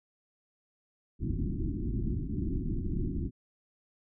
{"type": "low-pass noise", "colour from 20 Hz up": "pink", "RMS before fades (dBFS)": -32, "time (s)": [1.19, 3.31], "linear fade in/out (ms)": 50, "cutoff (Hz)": 360, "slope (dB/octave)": 96, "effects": []}